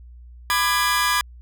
sawtooth chord, G# diminished, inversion first, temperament just, 996.7 / 1196.1 / 1661.2 Hz, B5 / D6 / G#6, +16 / +31 / 0 cents, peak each -19 dBFS, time 0.5-1.21 s, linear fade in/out 0 ms, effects added 60 Hz sine -40 dBFS peak until 1.41 s

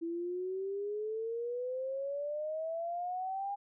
sine exponential sweep, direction up, 330 to 812 Hz, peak -34 dBFS, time 0.01-3.56 s, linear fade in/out 20 ms, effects none

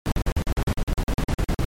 brown noise bursts, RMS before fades -21 dBFS, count 16, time 0.06-1.646 s, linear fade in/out 0 ms, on 56 ms, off 46 ms, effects MP3 64 kbps

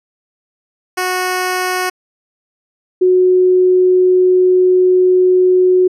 10% pulse / sine tone pair in turn, 367 / 367 Hz, F#4 / F#4, -14 / -14 cents, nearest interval unison, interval 0 cents, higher neither, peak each -7 dBFS, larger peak neither, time 0.97-1.9 / 3.01-5.88 s, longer second, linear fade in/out 10 ms, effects resampled to 32000 Hz

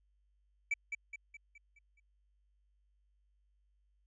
triangle tone with echo, 2304 Hz, D7, 34 cents flat, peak -28 dBFS, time 0.71-0.74 s, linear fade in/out 5 ms, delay 210 ms, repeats 6, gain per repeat -6 dB, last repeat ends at 2 s, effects added 50 Hz sine -70 dBFS peak until 4.06 s + resampled to 22050 Hz

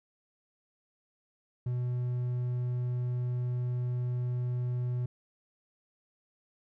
triangle tone, 123.47 Hz, B2, in tune, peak -27 dBFS, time 1.66-5.06 s, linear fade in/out 5 ms, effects none

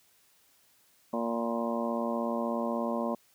harmonic tone with a mistuned harmonic, 116.54 Hz, A#2, in tune, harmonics 2 / 3 / 4 / 5 / 6 / 7 / 8 / 9, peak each -32 / -39 / -39 / -34 / -40 / -43 / -40 / -39 dBFS, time 1.13-3.15 s, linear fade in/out 5 ms, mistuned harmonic 8, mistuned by +44 cents, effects white hiss -65 dBFS RMS until 3.34 s + high-pass 60 Hz 12 dB/octave

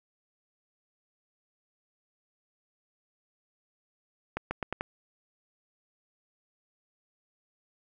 accelerating click train, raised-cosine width 0.5 ms, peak -16 dBFS, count 5, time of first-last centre 4.37-4.809 s, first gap 140 ms, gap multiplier 0.84, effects none

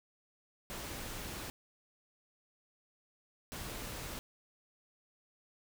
pink noise bursts at uneven times, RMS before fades -43 dBFS, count 2, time 0.7-1.5 / 3.52-4.19 s, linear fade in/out 0 ms, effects none

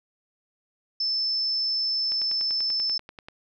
sine tone, 5274 Hz, E8, in tune, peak -23 dBFS, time 1-2.98 s, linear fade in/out 5 ms
click train, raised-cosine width 0.3 ms, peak -25 dBFS, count 13, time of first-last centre 2.12-3.285 s, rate 10.3 Hz
effects none

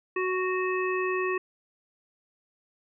harmonic tone, 370 Hz, F#4, in tune, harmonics 1 / 3 / 5 / 7, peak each -27 / -32 / -34 / -35 dBFS, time 0.16-1.38 s, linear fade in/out 5 ms, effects none

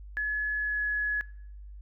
sine tone with pitch glide, 1703 to 1693.2 Hz, G#6 to G#6, +43 to +33 cents, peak -27 dBFS, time 0.17-1.21 s, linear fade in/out 0 ms, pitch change -10 cents, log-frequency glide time 0.56-0.81 s, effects noise-tail reverb RT60 0.8 s tail -23 dB re dry + added 50 Hz sine -42 dBFS peak until 1.81 s

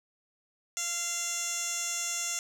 15% pulse tone with band-pass filter, 690 Hz, F5, 21 cents flat, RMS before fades -33 dBFS, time 0.77-2.39 s, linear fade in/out 0 ms, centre 6500 Hz, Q 2.3, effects none

